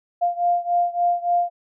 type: beating tone pair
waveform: sine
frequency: 698.5 / 702 Hz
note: F5 / F5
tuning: 0 / +9 cents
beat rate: 3.5 Hz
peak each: -20 / -22 dBFS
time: 0.21-1.5 s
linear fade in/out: 20 ms
effects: none